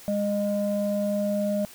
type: tone pair together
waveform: sine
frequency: 204.5 / 612.8 Hz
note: G#3 / D#5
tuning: -26 / -27 cents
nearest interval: octave + perfect fifth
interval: 1899 cents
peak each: -25 dBFS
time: 0.08-1.65 s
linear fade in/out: 0 ms
effects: tanh soft clip ceiling -16 dBFS + white hiss -47 dBFS RMS until 1.74 s